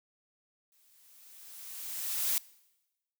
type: noise with exponential growth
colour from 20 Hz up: blue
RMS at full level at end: -28 dBFS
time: 0.72-2.38 s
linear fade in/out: 1 ms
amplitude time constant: 360 ms
effects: noise-tail reverb RT60 1.0 s tail -22 dB re dry